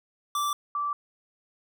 square / sine tone pair in turn, 1168 / 1164 Hz, D6 / D6, -10 / -16 cents, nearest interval unison, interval 6 cents, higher first, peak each -26 dBFS, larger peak neither, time 0.35-0.53 / 0.75-0.93 s, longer neither, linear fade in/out 2 ms, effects none

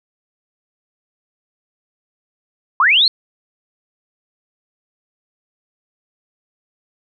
sine linear sweep, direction up, 968 to 4378 Hz, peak -9 dBFS, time 2.8-3.08 s, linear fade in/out 2 ms, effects none

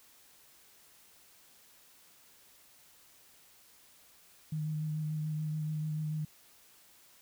sine tone with vibrato, 154 Hz, D#3, 17 cents flat, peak -32 dBFS, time 4.52-6.25 s, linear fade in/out 5 ms, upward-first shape sine, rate 6.9 Hz, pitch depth 18 cents each way, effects white hiss -61 dBFS RMS until 7.21 s

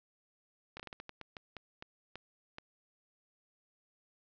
slowing click train, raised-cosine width 0.3 ms, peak -28 dBFS, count 13, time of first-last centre 0.77-2.584 s, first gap 26 ms, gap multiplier 1.29, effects resampled to 16000 Hz + 11-bit

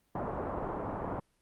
white low-pass noise, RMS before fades -36 dBFS, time 0.15-1.2 s, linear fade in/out 5 ms, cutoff 1000 Hz, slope 24 dB/octave, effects pink hiss -73 dBFS RMS until 1.41 s + Opus 32 kbps

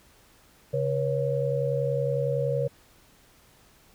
sine tone cluster, 137.1 / 481.2 / 552 Hz, C#3 / B4 / C#5, -19 / -45 / -7 cents, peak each -28 dBFS, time 0.73-2.68 s, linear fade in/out 10 ms, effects pink hiss -58 dBFS RMS until 3.94 s

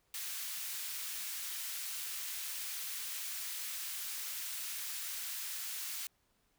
white high-pass noise, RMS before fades -41 dBFS, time 0.14-6.07 s, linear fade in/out 2 ms, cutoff 1600 Hz, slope 12 dB/octave, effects pink hiss -75 dBFS RMS until 6.58 s

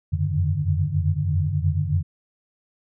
sine tone cluster, 87.2 / 90.4 / 97.5 / 143.5 / 151.8 Hz, F2 / F#2 / G2 / D3 / D#3, -2 / -40 / -9 / -40 / -42 cents, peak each -26 dBFS, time 0.12-2.03 s, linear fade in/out 20 ms, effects none

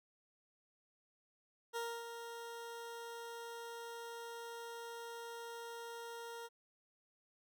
20% pulse tone with ADSR envelope, 466.2 Hz, A#4, in tune, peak -33 dBFS, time 1.73-6.49 s, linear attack 32 ms, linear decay 270 ms, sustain -8 dB, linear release 36 ms, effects none

